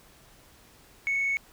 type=tone with frequency modulation; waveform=sine; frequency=2212 Hz; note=C#7; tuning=4 cents flat; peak=-23 dBFS; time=1.07-1.37 s; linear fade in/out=0 ms; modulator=33.8 Hz; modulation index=0.39; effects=tanh soft clip ceiling -21 dBFS + pink hiss -56 dBFS RMS until 1.52 s